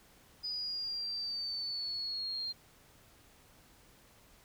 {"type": "exponential sweep", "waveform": "sine", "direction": "down", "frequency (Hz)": [4973, 4186], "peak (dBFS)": -35, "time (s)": [0.43, 2.53], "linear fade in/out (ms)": 20, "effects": ["pink hiss -62 dBFS RMS until 4.44 s"]}